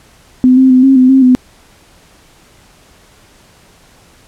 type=tone with pitch steps; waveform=sine; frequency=254.3 / 262 / 255.3 / 268.4 / 255.5 / 266.1 / 252.7 Hz; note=C4 / C4 / C4 / C4 / C4 / C4 / B3; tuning=-49 / +2 / -42 / +44 / -41 / +29 / +40 cents; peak=-3 dBFS; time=0.44-1.35 s; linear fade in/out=0 ms; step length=130 ms; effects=pink hiss -45 dBFS RMS until 4.27 s + low-pass 11000 Hz 12 dB/octave